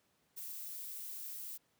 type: noise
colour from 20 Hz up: violet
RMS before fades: -45 dBFS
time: 0.36-1.58 s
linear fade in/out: 20 ms
effects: pink hiss -75 dBFS RMS until 1.79 s + high-pass 100 Hz 12 dB/octave